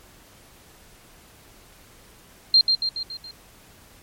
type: tone with echo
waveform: sine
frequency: 4186 Hz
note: C8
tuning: in tune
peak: -11 dBFS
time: 2.54-2.61 s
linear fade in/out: 2 ms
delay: 140 ms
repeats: 5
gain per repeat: -5 dB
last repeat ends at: 3.31 s
effects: pink hiss -51 dBFS RMS until 4.02 s + MP3 64 kbps